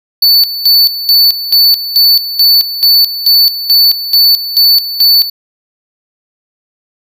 square tone with tremolo, 4490 Hz, C#8, 21 cents sharp, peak -4 dBFS, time 0.22-5.3 s, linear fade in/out 5 ms, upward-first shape square, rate 2.3 Hz, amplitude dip 75%, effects none

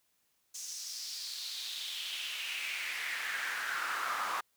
brown noise with high-pass filter sweep, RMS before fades -38 dBFS, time 0.54-4.41 s, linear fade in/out 10 ms, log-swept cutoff 6300 to 1100 Hz, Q 3.7, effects white hiss -75 dBFS RMS until 4.56 s

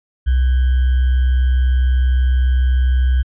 sine tone with sample-and-hold, 63.8 Hz, C2, 43 cents flat, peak -11 dBFS, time 0.26-3.23 s, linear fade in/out 20 ms, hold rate 1575 Hz, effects resampled to 8000 Hz

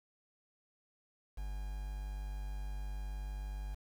triangle tone with quantisation, 49.64 Hz, G1, 22 cents sharp, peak -36 dBFS, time 1.37-3.75 s, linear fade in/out 10 ms, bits 9, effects none

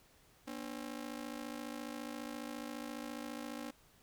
sawtooth ring-modulated tone, 267.6 Hz, C4, 39 cents sharp, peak -35 dBFS, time 0.47-3.71 s, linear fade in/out 10 ms, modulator 27.3 Hz, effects pink hiss -66 dBFS RMS until 4.02 s

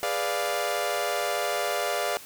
sawtooth chord, G# diminished seventh, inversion none, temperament equal, 415.3 / 493.9 / 587.3 / 698.5 Hz, G#4 / B4 / D5 / F5, 0 / 0 / 0 / 0 cents, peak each -30 / -30 / -26 / -26 dBFS, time 0.03-2.17 s, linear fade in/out 0 ms, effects white hiss -45 dBFS RMS until 2.25 s

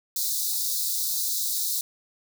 white high-pass noise, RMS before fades -27 dBFS, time 0.16-1.81 s, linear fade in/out 2 ms, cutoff 3700 Hz, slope 96 dB/octave, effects none

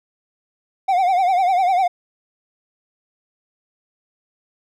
triangle tone with vibrato, 740 Hz, F#5, in tune, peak -12 dBFS, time 0.88-1.88 s, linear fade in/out 10 ms, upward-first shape triangle, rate 10 Hz, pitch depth 120 cents each way, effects none

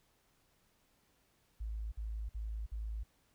sine tone bursts, 54.2 Hz, A1, 25 cents flat, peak -37 dBFS, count 4, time 1.6-3.036 s, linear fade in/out 10 ms, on 320 ms, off 52 ms, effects pink hiss -73 dBFS RMS until 3.34 s

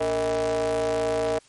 square ring-modulated tone, 86.7 Hz, F2, 12 cents flat, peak -20 dBFS, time 0-1.39 s, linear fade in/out 10 ms, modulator 548 Hz, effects white hiss -56 dBFS RMS until 1.48 s + MP3 48 kbps

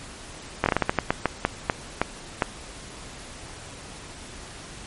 slowing click train, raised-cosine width 0.5 ms, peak -4 dBFS, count 14, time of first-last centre 0.64-2.422 s, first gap 21 ms, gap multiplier 1.28, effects pink hiss -41 dBFS RMS until 4.86 s + MP3 48 kbps

